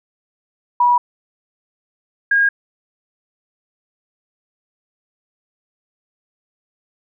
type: tone pair in turn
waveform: sine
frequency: 971 / 1627.8 Hz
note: B5 / G#6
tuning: -30 / -35 cents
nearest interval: major sixth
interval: 895 cents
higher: second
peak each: -10 / -11 dBFS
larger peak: first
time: 0.8-0.98 / 2.31-2.49 s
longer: neither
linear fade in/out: 5 ms
effects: none